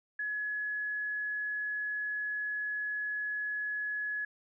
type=tone; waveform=sine; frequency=1693 Hz; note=G#6; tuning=33 cents sharp; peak=-32 dBFS; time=0.19-4.25 s; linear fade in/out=5 ms; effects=none